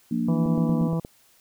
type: chord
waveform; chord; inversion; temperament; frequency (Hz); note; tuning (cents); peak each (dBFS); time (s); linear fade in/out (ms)
sine; Bb major; second; equal; 174.61 / 233.1 / 293.7; F3 / Bb3 / D4; 0 / 0 / 0; -29 / -24 / -30; 0.11-0.88; 5
type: harmonic tone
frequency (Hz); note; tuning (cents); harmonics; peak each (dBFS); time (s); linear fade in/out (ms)
164.81; E3; 0; 1 / 2 / 3 / 4 / 5 / 6 / 7; -23 / -34 / -33 / -39 / -43 / -40 / -44; 0.28-1; 5
type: click train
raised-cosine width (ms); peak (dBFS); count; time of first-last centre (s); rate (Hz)
2; -20; 6; 0.46-1.049; 8.49
effects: white hiss -59 dBFS RMS until 1.4 s